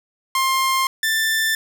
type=tone pair in turn; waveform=sawtooth; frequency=1059 / 1773.3 Hz; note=C6 / A6; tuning=+21 / +13 cents; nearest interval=major sixth; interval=892 cents; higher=second; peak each=-13 / -14 dBFS; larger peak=first; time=0.35-0.87 / 1.03-1.55 s; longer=neither; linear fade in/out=2 ms; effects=none

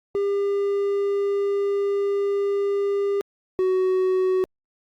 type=tone pair in turn; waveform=triangle; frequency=400.9 / 373.1 Hz; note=G4 / F#4; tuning=+39 / +14 cents; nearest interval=minor second; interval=125 cents; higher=first; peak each=-18 / -16 dBFS; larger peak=second; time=0.15-3.21 / 3.59-4.44 s; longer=first; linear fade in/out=0 ms; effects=Opus 48 kbps

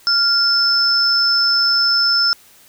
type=tone pair together; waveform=sine; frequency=1396.9 / 5266 Hz; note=F6 / E8; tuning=0 / -3 cents; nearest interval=octave + major seventh; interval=2297 cents; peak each=-19 / -13 dBFS; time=0.07-2.33 s; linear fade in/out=0 ms; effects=white hiss -48 dBFS RMS until 2.68 s

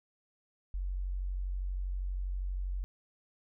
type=tone; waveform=sine; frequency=46.25 Hz; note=F#1; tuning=in tune; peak=-32 dBFS; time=0.74-2.84 s; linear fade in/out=0 ms; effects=none

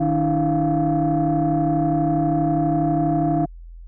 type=tone cluster; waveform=sine; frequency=153.6 / 290.9 / 323.2 / 695 Hz; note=D#3 / D4 / E4 / F5; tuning=-22 / -16 / -34 / -9 cents; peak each=-21 dBFS; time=0-3.46 s; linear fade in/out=10 ms; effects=tanh soft clip ceiling -12 dBFS + added 42 Hz sine -36 dBFS peak until 3.87 s

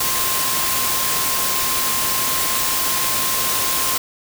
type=tone in noise; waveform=sine; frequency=1056 Hz; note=C6; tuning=16 cents sharp; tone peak=-27 dBFS; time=0-3.98 s; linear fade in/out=5 ms; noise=white; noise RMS=-20 dBFS; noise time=0-3.98 s; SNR=-10 dB; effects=none

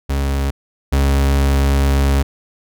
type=tone pair in turn; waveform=40% pulse; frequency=69 / 69 Hz; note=C#2 / C#2; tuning=-7 / -7 cents; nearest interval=unison; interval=0 cents; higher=neither; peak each=-15 / -11 dBFS; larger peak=second; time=0.09-0.51 / 0.92-2.23 s; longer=second; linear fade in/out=10 ms; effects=none

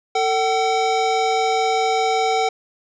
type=tone pair together; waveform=square; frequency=447 / 760 Hz; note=A4 / F#5; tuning=+27 / +46 cents; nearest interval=major sixth; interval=919 cents; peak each=-22 / -19 dBFS; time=0.15-2.49 s; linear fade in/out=5 ms; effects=resampled to 16000 Hz + 9-bit

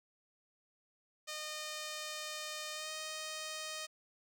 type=tone with pitch glide; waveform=5% pulse; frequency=612 to 622.3 Hz; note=D#5 to D#5; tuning=-29 to 0 cents; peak=-29 dBFS; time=1.27-3.87 s; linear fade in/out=20 ms; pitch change=+29 cents; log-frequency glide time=2.73-2.91 s; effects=none

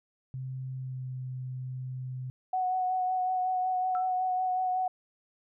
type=tone with pitch glide; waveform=sine; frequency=130.5 to 128.48 Hz; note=C3 to C3; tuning=-4 to -31 cents; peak=-34 dBFS; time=0.34-2.3 s; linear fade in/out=0 ms; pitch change=-27 cents; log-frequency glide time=0.77-1.06 s
type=tone with vibrato; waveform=sine; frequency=740 Hz; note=F#5; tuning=in tune; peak=-26 dBFS; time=2.53-4.88 s; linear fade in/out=5 ms; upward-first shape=sine; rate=5.4 Hz; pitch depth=17 cents each way
type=tone with exponential decay; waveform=sine; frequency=1329 Hz; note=E6; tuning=14 cents sharp; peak=-33 dBFS; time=3.95-4.14 s; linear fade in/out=0 ms; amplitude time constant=40 ms
effects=none

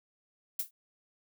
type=noise with exponential decay; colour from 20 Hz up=violet; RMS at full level=-27 dBFS; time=0.59-0.71 s; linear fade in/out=5 ms; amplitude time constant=24 ms; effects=none

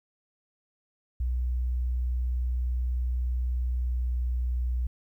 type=tone with pitch glide; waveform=sine; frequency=61.7 to 61.34 Hz; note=B1 to B1; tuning=-1 to -11 cents; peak=-25 dBFS; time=1.2-4.87 s; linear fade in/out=5 ms; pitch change=-10 cents; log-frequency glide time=3.65-4.17 s; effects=11-bit

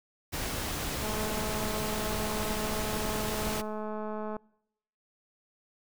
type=noise; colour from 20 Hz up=pink; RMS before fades=-34 dBFS; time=0.32-3.62 s; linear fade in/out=20 ms
type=click train; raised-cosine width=1 ms; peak=-24 dBFS; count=715; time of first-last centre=1.03-4.366 s; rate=214 Hz
effects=noise-tail reverb RT60 0.8 s tail -25 dB re dry

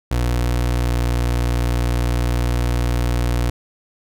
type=tone with pitch glide; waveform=30% pulse; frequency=60.4 to 59.95 Hz; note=B1 to A#1; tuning=-38 to +49 cents; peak=-14 dBFS; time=0.11-3.5 s; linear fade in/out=5 ms; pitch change=-13 cents; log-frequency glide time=0.84-0.91 s; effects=none

